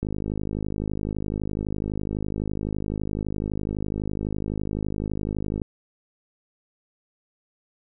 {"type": "click train", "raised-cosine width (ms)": 3, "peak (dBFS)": -15, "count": 291, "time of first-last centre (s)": [0.03, 5.618], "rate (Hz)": 51.9, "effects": []}